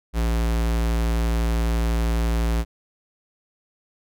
square tone, 57 Hz, A#1, 38 cents flat, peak -20 dBFS, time 0.13-2.65 s, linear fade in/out 50 ms, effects none

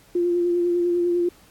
sine tone with vibrato, 349.2 Hz, F4, in tune, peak -18 dBFS, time 0.15-1.29 s, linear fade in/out 5 ms, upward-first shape sine, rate 10 Hz, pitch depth 21 cents each way, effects pink hiss -54 dBFS RMS until 1.5 s + AAC 64 kbps

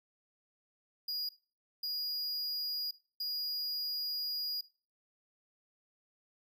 square tone bursts at uneven times, 4877 Hz, D#8, 35 cents flat, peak -35 dBFS, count 3, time 1.08-1.29 / 1.83-2.91 / 3.2-4.61 s, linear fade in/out 5 ms, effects noise-tail reverb RT60 0.4 s tail -17 dB re dry

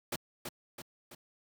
pink noise with echo, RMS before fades -35 dBFS, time 0.12-0.16 s, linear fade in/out 5 ms, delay 330 ms, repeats 3, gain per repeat -5 dB, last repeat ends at 1.15 s, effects high-pass 100 Hz 12 dB/octave

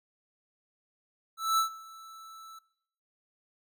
square tone with ADSR envelope, 1318.5 Hz, E6, in tune, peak -23 dBFS, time 1.37-2.59 s, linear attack 210 ms, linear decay 110 ms, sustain -24 dB, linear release 6 ms, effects noise-tail reverb RT60 0.7 s tail -21 dB re dry

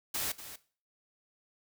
white noise with echo, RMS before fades -34 dBFS, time 0.14-0.32 s, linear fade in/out 5 ms, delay 240 ms, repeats 1, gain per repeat -12 dB, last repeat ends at 0.56 s, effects noise-tail reverb RT60 0.4 s tail -17 dB re dry

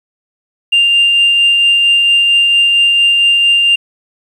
sine tone with tremolo, 2794 Hz, F7, in tune, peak -4 dBFS, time 0.72-3.76 s, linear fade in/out 10 ms, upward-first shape triangle, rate 4.4 Hz, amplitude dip 30%, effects tanh soft clip ceiling -3 dBFS + 7-bit

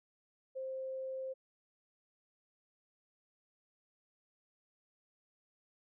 sine tone, 526 Hz, C5, 9 cents sharp, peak -38 dBFS, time 0.55-1.34 s, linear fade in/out 20 ms, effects none

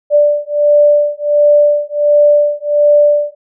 sine beating tone pair, 587.3 / 588.7 Hz, D5 / D5, 0 / +4 cents, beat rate 1.4 Hz, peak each -10 dBFS, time 0.1-3.35 s, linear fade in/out 50 ms, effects none

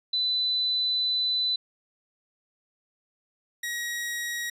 sine / sawtooth tone pair in turn, 4000 / 1899.8 Hz, B7 / A#6, +21 / +32 cents, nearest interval octave + minor second, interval 1289 cents, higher first, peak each -23 / -26 dBFS, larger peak first, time 0.13-1.56 / 3.63-4.5 s, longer first, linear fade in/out 5 ms, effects resampled to 32000 Hz

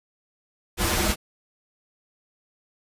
pink noise with comb filter, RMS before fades -23 dBFS, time 0.77-1.16 s, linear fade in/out 50 ms, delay 7.3 ms, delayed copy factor -0.9, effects resampled to 32000 Hz

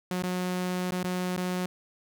sawtooth tone with dropouts, 181.6 Hz, F#3, 32 cents flat, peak -24 dBFS, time 0.11-1.66 s, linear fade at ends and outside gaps 2 ms, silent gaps 0.224-0.235 / 0.908-0.921 / 1.032-1.043 / 1.365-1.374 s, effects none

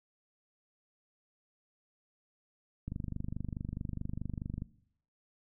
click train, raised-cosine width 5 ms, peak -25 dBFS, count 44, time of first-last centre 2.88-4.621 s, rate 24.7 Hz, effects noise-tail reverb RT60 0.7 s tail -20 dB re dry

